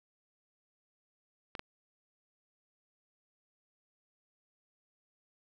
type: clicks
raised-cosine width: 0.3 ms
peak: -24 / -23 dBFS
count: 2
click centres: 1.552 / 1.594 s
effects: none